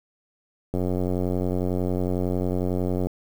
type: click train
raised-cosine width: 2 ms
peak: -13 dBFS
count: 213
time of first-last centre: 0.74-3.07 s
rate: 91 Hz
effects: 7-bit